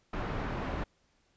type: low-pass noise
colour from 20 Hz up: pink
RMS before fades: -35 dBFS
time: 0.13-0.84 s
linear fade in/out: 5 ms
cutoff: 1700 Hz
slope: 12 dB/octave
effects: pink hiss -71 dBFS RMS until 1.36 s + resampled to 16000 Hz